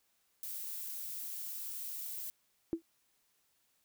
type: noise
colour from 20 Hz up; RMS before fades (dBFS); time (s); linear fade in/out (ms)
violet; -42; 0.43-2.3; 0
type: tone with exponential decay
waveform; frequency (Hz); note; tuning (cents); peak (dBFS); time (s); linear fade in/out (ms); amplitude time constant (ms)
sine; 330; E4; +2; -26; 2.73-2.82; 0; 18
effects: white hiss -75 dBFS RMS until 3.84 s